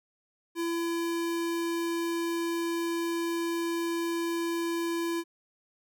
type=tone; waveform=square; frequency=337 Hz; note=E4; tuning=38 cents sharp; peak=-29 dBFS; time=0.55-5.24 s; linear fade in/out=50 ms; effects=none

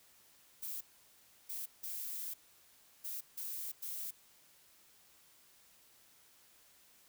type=noise bursts at uneven times; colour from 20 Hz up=violet; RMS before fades=-42 dBFS; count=6; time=0.62-0.81 / 1.49-1.66 / 1.83-2.34 / 3.04-3.21 / 3.37-3.72 / 3.82-4.11 s; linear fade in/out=10 ms; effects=white hiss -65 dBFS RMS until 7.08 s

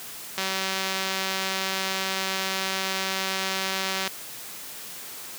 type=click train; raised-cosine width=0.2 ms; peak=-10 dBFS; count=707; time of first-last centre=0.38-4.076 s; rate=191 Hz; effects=white hiss -39 dBFS RMS until 5.38 s + high-pass 100 Hz 12 dB/octave

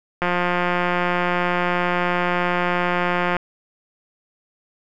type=click train; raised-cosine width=0.5 ms; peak=-6 dBFS; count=558; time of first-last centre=0.22-3.367 s; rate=177 Hz; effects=none

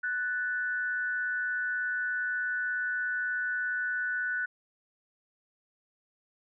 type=tone pair together; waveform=sine; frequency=1484.7 / 1748 Hz; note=F#6 / A6; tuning=+6 / -12 cents; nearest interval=minor third; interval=282 cents; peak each=-29 / -37 dBFS; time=0.03-4.46 s; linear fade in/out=10 ms; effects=none

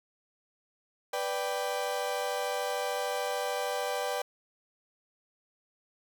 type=chord; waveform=35% pulse; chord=G major; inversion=first; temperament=equal; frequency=493.9 / 587.3 / 784 Hz; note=B4 / D5 / G5; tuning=0 / 0 / 0 cents; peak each=-33 dBFS; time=1.13-4.22 s; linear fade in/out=5 ms; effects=none

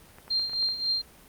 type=clicks; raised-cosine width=0.5 ms; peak=-31 dBFS; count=7; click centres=0.185 / 0.28 / 0.396 / 0.496 / 0.533 / 0.627 / 0.688 s
type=tone with tremolo; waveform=sine; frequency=4183 Hz; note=C8; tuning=1 cent flat; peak=-22 dBFS; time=0.3-1.02 s; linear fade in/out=10 ms; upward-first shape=triangle; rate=3.7 Hz; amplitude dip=75%
effects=pink hiss -53 dBFS RMS until 1.28 s + Opus 32 kbps

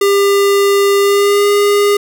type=tone with pitch glide; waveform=square; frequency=400 to 408.2 Hz; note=G4 to G#4; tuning=+35 to -30 cents; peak=-9 dBFS; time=0.01-1.97 s; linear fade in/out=5 ms; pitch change=+35 cents; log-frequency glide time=1-1.48 s; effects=none

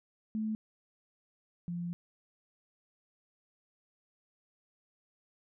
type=tone pair in turn; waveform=sine; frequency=217.5 / 173.23 Hz; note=A3 / F3; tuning=-20 / -14 cents; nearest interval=major third; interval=394 cents; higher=first; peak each=-31 / -34 dBFS; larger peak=first; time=0.35-0.55 / 1.68-1.93 s; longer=second; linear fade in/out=0 ms; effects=none

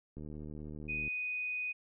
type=click train; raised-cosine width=3 ms; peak=-33 dBFS; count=70; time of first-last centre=0.17-1.078 s; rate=76 Hz
type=tone; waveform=sine; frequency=2489 Hz; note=D#7; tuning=in tune; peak=-34 dBFS; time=0.88-1.73 s; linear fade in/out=20 ms
effects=none

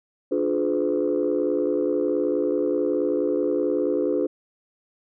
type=chord; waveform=sine; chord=D diminished seventh; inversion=none; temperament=just; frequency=293.7 / 352.4 / 422.9 / 507.5 Hz; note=D4 / F4 / Ab4 / Cb5; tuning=0 / +16 / +31 / +47 cents; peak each=-25 dBFS; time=0.31-4.27 s; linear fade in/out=10 ms; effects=tanh soft clip ceiling -13 dBFS

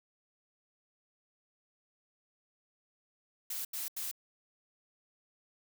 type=noise bursts; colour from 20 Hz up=blue; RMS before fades=-38 dBFS; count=3; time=3.5-4.114 s; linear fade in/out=5 ms; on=150 ms; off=82 ms; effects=none

